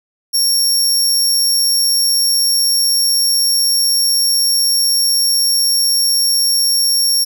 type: tone with amplitude modulation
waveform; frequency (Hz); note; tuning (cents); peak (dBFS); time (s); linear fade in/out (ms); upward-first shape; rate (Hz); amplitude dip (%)
25% pulse; 5520; F8; -21; -5; 0.33-7.25; 20; sine; 136; 35
effects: none